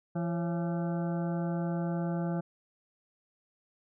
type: harmonic tone with a mistuned harmonic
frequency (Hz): 169.9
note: F3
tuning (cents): -47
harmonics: 1 / 2 / 3 / 4 / 5 / 7 / 8 / 9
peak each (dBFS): -30 / -38 / -41 / -41 / -45 / -52 / -51 / -52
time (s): 0.15-2.41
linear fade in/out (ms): 10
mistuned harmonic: 3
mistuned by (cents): +110
effects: none